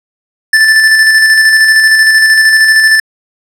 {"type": "tone with tremolo", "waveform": "square", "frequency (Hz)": 1760, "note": "A6", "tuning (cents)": 0, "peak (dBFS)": -3, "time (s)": [0.53, 3], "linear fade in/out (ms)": 5, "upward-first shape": "square", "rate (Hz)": 13, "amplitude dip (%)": 30, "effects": ["low-pass 10000 Hz 12 dB/octave"]}